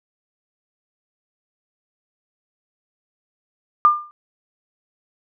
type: tone with exponential decay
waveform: sine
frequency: 1200 Hz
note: D6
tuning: 37 cents sharp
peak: -6 dBFS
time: 3.85-4.11 s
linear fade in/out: 0 ms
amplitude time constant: 56 ms
effects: none